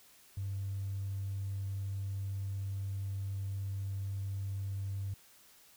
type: tone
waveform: triangle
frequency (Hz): 98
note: G2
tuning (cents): 0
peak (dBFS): -31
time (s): 0.37-5.14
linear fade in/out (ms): 5
effects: tanh soft clip ceiling -32 dBFS + white hiss -61 dBFS RMS until 5.76 s